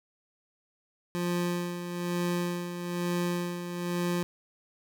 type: tone with tremolo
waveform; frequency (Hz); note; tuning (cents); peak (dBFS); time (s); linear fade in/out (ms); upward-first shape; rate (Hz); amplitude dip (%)
25% pulse; 175.3; F3; +7; -23; 1.15-4.23; 0; sine; 1.1; 60
effects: none